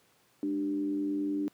sine tone with frequency modulation, 296.6 Hz, D4, 17 cents sharp, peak -28 dBFS, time 0.43-1.48 s, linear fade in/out 0 ms, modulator 90.3 Hz, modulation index 0.5, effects pink hiss -66 dBFS RMS until 1.53 s + high-pass 150 Hz 12 dB/octave

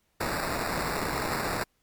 violet noise with sample-and-hold, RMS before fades -30 dBFS, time 0.2-1.64 s, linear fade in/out 10 ms, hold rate 3150 Hz, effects pink hiss -72 dBFS RMS until 1.82 s + MP3 96 kbps

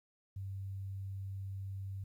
sine tone, 97.1 Hz, G2, 16 cents flat, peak -39 dBFS, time 0.36-2.04 s, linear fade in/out 5 ms, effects 12-bit

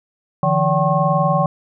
sine tone cluster, 150 / 170.5 / 573 / 765 / 1080 Hz, D3 / F3 / D5 / G5 / C#6, +37 / -41 / -43 / -42 / -45 cents, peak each -20 dBFS, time 0.43-1.46 s, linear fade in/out 2 ms, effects none

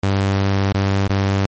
sawtooth tone with dropouts, 98 Hz, G2, in tune, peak -11 dBFS, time 0.03-1.46 s, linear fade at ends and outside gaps 5 ms, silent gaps 0.726-0.745 / 1.078-1.095 s, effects low-pass 6000 Hz 12 dB/octave + MP3 32 kbps

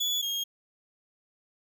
35% pulse tone pair in turn, 3422 / 3251 Hz, A7 / G#7, -49 / -38 cents, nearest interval minor second, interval 89 cents, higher first, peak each -24 / -27 dBFS, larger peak first, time 0-0.22 / 0.22-0.44 s, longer neither, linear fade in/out 10 ms, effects none

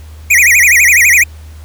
square tone with vibrato, 2164 Hz, C#7, 42 cents flat, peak -5 dBFS, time 0.3-1.24 s, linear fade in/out 10 ms, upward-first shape sine, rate 12 Hz, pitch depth 250 cents each way, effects added 77 Hz sine -29 dBFS peak until 1.64 s + pink hiss -43 dBFS RMS until 1.64 s

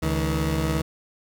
20% pulse tone pair together, 71.1 / 159.61 Hz, C#2 / D#3, +45 / +44 cents, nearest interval octave + major second, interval 1399 cents, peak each -20 dBFS, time 0.02-0.82 s, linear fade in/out 10 ms, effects none

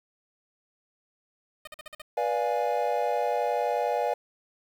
10% pulse tone bursts, 614 Hz, D#5, 23 cents flat, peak -31 dBFS, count 6, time 1.65-2.019 s, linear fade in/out 5 ms, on 24 ms, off 45 ms
triangle chord, B diminished seventh, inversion none, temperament equal with one note detuned, 487.9 / 587.3 / 698.5 / 830.6 Hz, B4 / D5 / F5 / Ab5, -21 / 0 / 0 / 0 cents, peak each -28 dBFS, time 2.17-4.14 s, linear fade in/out 5 ms
effects 9-bit

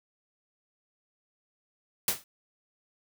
white noise with exponential decay, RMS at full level -22 dBFS, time 2.08-2.24 s, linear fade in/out 2 ms, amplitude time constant 34 ms, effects none

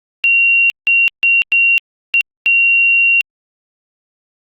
sine tone bursts at uneven times, 2753 Hz, F7, 25 cents flat, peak -8 dBFS, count 6, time 0.24-0.7 / 0.87-1.08 / 1.23-1.42 / 1.52-1.78 / 2.14-2.21 / 2.46-3.21 s, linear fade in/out 0 ms, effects Opus 48 kbps

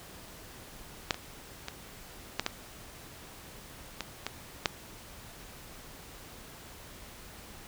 clicks, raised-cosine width 0.2 ms, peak -8 / -21 / -18 / -10 / -11 / -16 / -15 / -7 dBFS, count 8, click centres 1.108 / 1.144 / 1.684 / 2.396 / 2.464 / 4.007 / 4.266 / 4.658 s, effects pink hiss -49 dBFS RMS until 7.67 s

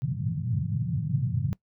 white band-pass noise, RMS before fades -28 dBFS, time 0.02-1.53 s, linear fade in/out 0 ms, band 100 to 160 Hz, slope 48 dB/octave, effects noise-tail reverb RT60 0.1 s tail -21 dB re dry

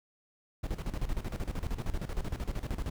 brown noise with tremolo, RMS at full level -32 dBFS, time 0.63-2.9 s, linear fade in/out 10 ms, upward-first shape square, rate 13 Hz, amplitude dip 75%, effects none

